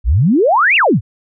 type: exponential two-way sweep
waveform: sine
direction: up then down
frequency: 49 to 2872 to 83 Hz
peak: -8 dBFS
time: 0.04-1.01 s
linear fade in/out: 50 ms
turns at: 0.76 s
effects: none